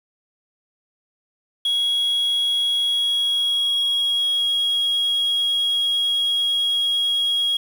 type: tone with pitch glide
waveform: sine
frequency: 3322 to 3297 Hz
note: G#7 to G#7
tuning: 0 to -13 cents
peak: -15 dBFS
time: 1.65-7.57 s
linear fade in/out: 5 ms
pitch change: -13 cents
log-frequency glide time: 2.84-4.49 s
effects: tanh soft clip ceiling -17 dBFS + 7-bit